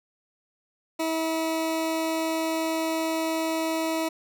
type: tone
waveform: 20% pulse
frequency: 322.8 Hz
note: E4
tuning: 36 cents flat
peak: -20 dBFS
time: 0.99-4.09 s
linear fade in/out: 10 ms
effects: none